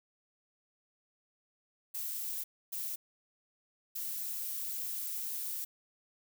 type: noise bursts at uneven times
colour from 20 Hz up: violet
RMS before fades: -38 dBFS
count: 3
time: 1.94-2.44 / 2.72-2.96 / 3.95-5.65 s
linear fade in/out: 10 ms
effects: none